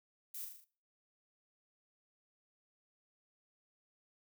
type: noise with echo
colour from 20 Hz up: violet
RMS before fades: -45 dBFS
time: 0.34-0.45 s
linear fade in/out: 5 ms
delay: 39 ms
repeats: 5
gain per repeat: -4 dB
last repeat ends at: 0.645 s
effects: noise-tail reverb RT60 0.4 s tail -19 dB re dry